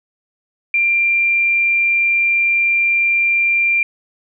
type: tone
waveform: sine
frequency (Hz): 2377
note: D7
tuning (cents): +20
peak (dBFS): -12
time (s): 0.74-3.83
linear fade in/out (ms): 2
effects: none